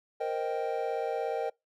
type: chord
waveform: triangle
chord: C minor seventh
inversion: third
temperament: equal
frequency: 466.2 / 523.3 / 622.3 / 784 Hz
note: Bb4 / C5 / Eb5 / G5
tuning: 0 / 0 / 0 / 0 cents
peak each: -31 / -35 / -34 / -33 dBFS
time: 0.2-1.5 s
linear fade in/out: 10 ms
effects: noise-tail reverb RT60 0.2 s tail -25 dB re dry